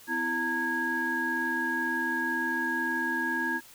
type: tone cluster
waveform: sine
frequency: 253.2 / 331.2 / 913 / 1649 Hz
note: B3 / E4 / A#5 / G#6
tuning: +43 / +8 / -36 / -13 cents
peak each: -35 / -34 / -34 / -28 dBFS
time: 0.07-3.61 s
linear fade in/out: 50 ms
effects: tanh soft clip ceiling -18 dBFS + white hiss -52 dBFS RMS until 3.74 s